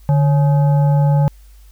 sine tone with frequency modulation, 146.7 Hz, D3, 2 cents flat, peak -10 dBFS, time 0.09-1.28 s, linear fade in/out 0 ms, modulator 700 Hz, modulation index 0.39, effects added 50 Hz sine -40 dBFS peak until 1.71 s + white hiss -55 dBFS RMS until 1.71 s

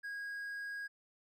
triangle tone, 1641 Hz, G#6, 21 cents flat, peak -38 dBFS, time 0.03-0.88 s, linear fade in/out 20 ms, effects none

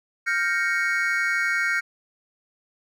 triangle chord, G half-diminished seventh, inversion third, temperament equal, 1396.9 / 1568 / 1864.7 / 2217 Hz, F6 / G6 / Bb6 / Db7, 0 / 0 / 0 / 0 cents, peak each -25 dBFS, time 0.26-1.81 s, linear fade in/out 20 ms, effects none

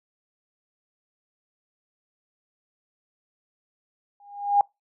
sine tone with exponential growth, 812 Hz, G#5, 39 cents flat, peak -12 dBFS, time 4.2-4.61 s, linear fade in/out 2 ms, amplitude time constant 88 ms, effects noise-tail reverb RT60 0.2 s tail -26 dB re dry

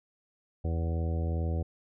harmonic tone, 82.41 Hz, E2, in tune, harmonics 1 / 2 / 3 / 4 / 5 / 6 / 7 / 9, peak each -28 / -37 / -43 / -42 / -45 / -43 / -45 / -47 dBFS, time 0.64-1.63 s, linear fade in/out 10 ms, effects none

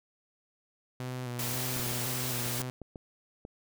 sawtooth tone with vibrato, 124.4 Hz, B2, 13 cents sharp, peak -31 dBFS, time 1-2.7 s, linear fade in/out 0 ms, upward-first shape square, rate 1.9 Hz, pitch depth 33 cents each way
white noise, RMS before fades -35 dBFS, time 1.39-2.62 s, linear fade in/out 2 ms
clicks, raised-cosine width 2 ms, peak -29 dBFS, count 9, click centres 1.766 / 1.797 / 1.865 / 1.914 / 2.463 / 2.602 / 2.817 / 2.958 / 3.451 s
effects none

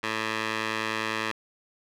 15% pulse tone with band-pass filter, 110 Hz, A2, in tune, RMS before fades -30 dBFS, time 0.03-1.32 s, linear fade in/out 10 ms, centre 2100 Hz, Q 0.97, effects none

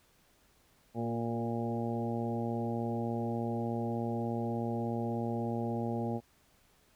harmonic tone with a mistuned harmonic, 116.54 Hz, A#2, in tune, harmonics 1 / 2 / 3 / 4 / 5 / 6 / 7, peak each -37 / -35 / -40 / -41 / -43 / -45 / -42 dBFS, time 0.94-6.21 s, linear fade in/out 50 ms, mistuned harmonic 3, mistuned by +16 cents, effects pink hiss -67 dBFS RMS until 6.95 s

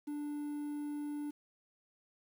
triangle tone with quantisation, 293.7 Hz, D4, in tune, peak -35 dBFS, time 0.07-1.31 s, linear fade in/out 10 ms, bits 10, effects none

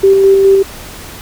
sine tone with tremolo, 390 Hz, G4, 9 cents flat, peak -3 dBFS, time 0.03-0.63 s, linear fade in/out 10 ms, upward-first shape square, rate 4.8 Hz, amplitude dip 25%, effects pink hiss -30 dBFS RMS until 1.21 s

